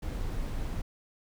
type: noise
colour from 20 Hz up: brown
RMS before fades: -33 dBFS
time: 0.02-0.82 s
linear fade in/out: 10 ms
effects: none